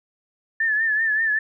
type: tone with vibrato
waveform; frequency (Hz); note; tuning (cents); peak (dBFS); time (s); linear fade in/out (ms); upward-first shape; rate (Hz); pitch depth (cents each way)
sine; 1760; A6; 0; -18; 0.6-1.39; 5; triangle; 5.2; 78
effects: none